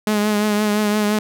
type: tone with vibrato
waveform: sawtooth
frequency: 210 Hz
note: G#3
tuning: 19 cents sharp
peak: -12 dBFS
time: 0.07-1.19 s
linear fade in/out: 2 ms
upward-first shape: triangle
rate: 5.8 Hz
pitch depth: 38 cents each way
effects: none